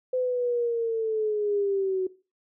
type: linear sweep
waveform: sine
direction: down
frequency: 511 to 370 Hz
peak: -23 dBFS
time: 0.13-2.07 s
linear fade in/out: 5 ms
effects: noise-tail reverb RT60 0.3 s tail -18 dB re dry